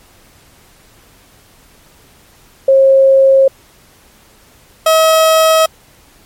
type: tone pair in turn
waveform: sine / 30% pulse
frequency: 538 / 639.8 Hz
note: C5 / D#5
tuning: +48 / +48 cents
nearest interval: minor third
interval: 300 cents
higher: second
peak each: -4 dBFS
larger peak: neither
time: 2.68-3.48 / 4.86-5.66 s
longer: neither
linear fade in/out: 5 ms
effects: pink hiss -46 dBFS RMS until 6.25 s + MP3 64 kbps